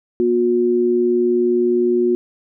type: tone pair together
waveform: sine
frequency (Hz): 240.3 / 360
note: B3 / F#4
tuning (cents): -47 / -47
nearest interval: perfect fifth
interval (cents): 700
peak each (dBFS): -20 / -14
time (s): 0.2-2.15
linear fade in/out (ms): 0
effects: none